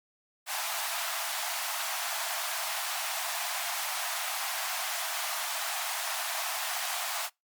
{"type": "high-pass noise", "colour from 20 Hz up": "pink", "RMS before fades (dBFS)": -33, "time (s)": [0.46, 7.3], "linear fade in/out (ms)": 50, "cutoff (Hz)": 640, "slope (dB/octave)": 96, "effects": ["noise-tail reverb RT60 0.2 s tail -26 dB re dry", "MP3 96 kbps"]}